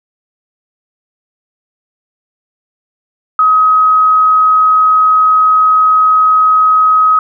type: tone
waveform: sine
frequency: 1267 Hz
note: D#6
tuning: 31 cents sharp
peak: -5 dBFS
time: 3.39-7.19 s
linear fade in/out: 2 ms
effects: none